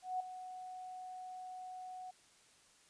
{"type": "tone with ADSR envelope", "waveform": "sine", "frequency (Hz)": 739, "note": "F#5", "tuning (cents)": -2, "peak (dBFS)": -33, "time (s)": [0.02, 2.11], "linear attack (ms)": 180, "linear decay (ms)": 6, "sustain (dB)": -12, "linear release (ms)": 9, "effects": ["white hiss -66 dBFS RMS until 2.89 s", "resampled to 22050 Hz"]}